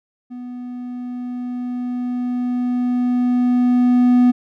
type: tone with level ramp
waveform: triangle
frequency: 246.9 Hz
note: B3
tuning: in tune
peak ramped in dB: -27 to -7 dBFS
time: 0.3-4.32 s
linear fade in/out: 20 ms
effects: none